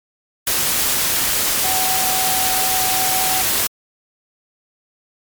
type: tone in noise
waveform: sine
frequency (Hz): 754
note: F#5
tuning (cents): +32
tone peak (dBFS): -22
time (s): 1.64-3.42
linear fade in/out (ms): 2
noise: white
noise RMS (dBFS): -18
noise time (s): 0.47-3.67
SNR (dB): -7
effects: MP3 96 kbps